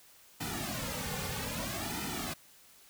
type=noise with flanger; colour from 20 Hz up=pink; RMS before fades=-37 dBFS; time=0.4-2.34 s; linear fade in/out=10 ms; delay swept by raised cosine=1.8 to 3.1 ms; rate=0.62 Hz; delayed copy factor=-1; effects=white hiss -59 dBFS RMS until 2.89 s